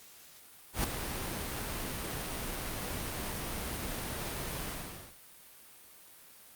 pink noise with ADSR envelope, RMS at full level -29 dBFS, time 0.73-5.16 s, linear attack 110 ms, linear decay 4 ms, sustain -8 dB, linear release 520 ms, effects white hiss -55 dBFS RMS until 6.55 s + Opus 48 kbps

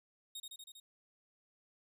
sawtooth tone with echo, 3729 Hz, A#7, in tune, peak -40 dBFS, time 0.35-0.4 s, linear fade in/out 5 ms, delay 80 ms, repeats 5, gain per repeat -2 dB, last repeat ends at 0.8 s, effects none

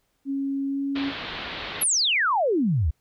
sine tone with pitch glide, 275 to 277.6 Hz, C#4 to C#4, -14 to +3 cents, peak -24 dBFS, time 0.25-1.13 s, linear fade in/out 50 ms, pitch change +17 cents, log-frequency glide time 0.67-0.82 s
white low-pass noise, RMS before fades -34 dBFS, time 0.95-1.84 s, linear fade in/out 10 ms, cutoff 4000 Hz, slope 48 dB/octave
sine exponential sweep, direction down, 11880 to 65.41 Hz, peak -19 dBFS, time 1.81-2.91 s, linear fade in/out 10 ms
effects pink hiss -71 dBFS RMS until 3 s

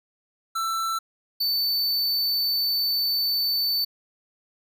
square tone pair in turn, 1334 / 4523 Hz, E6 / C#8, +20 / +34 cents, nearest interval octave + major sixth, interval 2114 cents, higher second, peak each -25 / -22 dBFS, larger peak second, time 0.55-0.99 / 1.4-3.85 s, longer second, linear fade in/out 10 ms, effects none

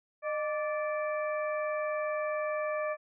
harmonic tone with a mistuned harmonic, 584 Hz, D5, 10 cents flat, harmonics 1 / 2 / 3 / 4, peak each -31 / -37 / -41 / -43 dBFS, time 0.22-2.97 s, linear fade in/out 50 ms, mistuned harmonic 1, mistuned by +79 cents, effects none

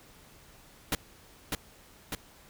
pink noise with echo, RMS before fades -28 dBFS, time 0.92-0.95 s, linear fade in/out 2 ms, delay 600 ms, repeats 2, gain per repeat -3 dB, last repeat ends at 2.15 s, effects pink hiss -56 dBFS RMS until 2.49 s

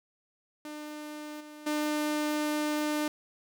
sawtooth tone with level steps, 300.7 Hz, D4, 41 cents sharp, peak -35 / -41 / -24 dBFS, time 0.65-3.08 s, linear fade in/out 2 ms, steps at 1.4 / 1.66 s, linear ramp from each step 10 ms, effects none

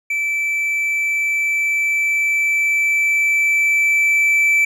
triangle tone with level ramp, 2321 Hz, D7, 21 cents flat, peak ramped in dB -16 to -10 dBFS, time 0.1-4.65 s, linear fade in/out 5 ms, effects none

